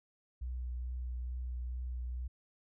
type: tone with vibrato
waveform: sine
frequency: 61.74 Hz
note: B1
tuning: in tune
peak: -36 dBFS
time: 0.41-2.28 s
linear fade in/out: 10 ms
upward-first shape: triangle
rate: 2.3 Hz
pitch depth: 20 cents each way
effects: none